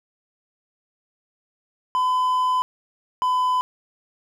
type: tone pair in turn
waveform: triangle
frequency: 1011 / 1006.9 Hz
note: B5 / B5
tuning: +40 / +33 cents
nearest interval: unison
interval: 7 cents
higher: first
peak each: -16 dBFS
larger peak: neither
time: 1.95-2.62 / 3.22-3.61 s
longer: first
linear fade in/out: 0 ms
effects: none